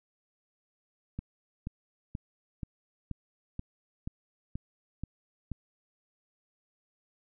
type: click train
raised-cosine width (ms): 5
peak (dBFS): -23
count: 10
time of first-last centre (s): 1.19-5.517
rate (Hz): 2.08
effects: none